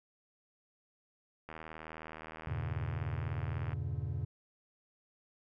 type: click train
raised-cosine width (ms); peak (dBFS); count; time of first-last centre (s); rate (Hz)
0.5; -30; 179; 1.49-3.732; 79.4
type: chord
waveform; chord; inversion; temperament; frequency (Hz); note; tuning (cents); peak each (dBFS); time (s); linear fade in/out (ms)
triangle; E diminished seventh; none; just; 82.41 / 98.89 / 118.67 / 142.4; E2 / G2 / Bb2 / Db3; 0 / +16 / +31 / +47; -38; 2.47-4.25; 5
effects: none